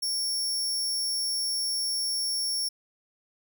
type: tone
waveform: sawtooth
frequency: 5480 Hz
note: F8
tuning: 34 cents flat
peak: -24 dBFS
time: 0.02-2.69 s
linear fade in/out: 10 ms
effects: none